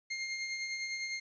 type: tone with tremolo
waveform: sawtooth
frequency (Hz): 2122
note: C7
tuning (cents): +24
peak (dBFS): -30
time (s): 0.1-1.2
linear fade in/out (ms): 10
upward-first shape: triangle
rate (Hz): 9.9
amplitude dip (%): 45
effects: resampled to 16000 Hz + 11-bit